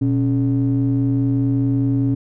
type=ring-modulated tone; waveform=triangle; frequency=77.78 Hz; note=D#2; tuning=in tune; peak=-10 dBFS; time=0.01-2.15 s; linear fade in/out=10 ms; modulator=198 Hz; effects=none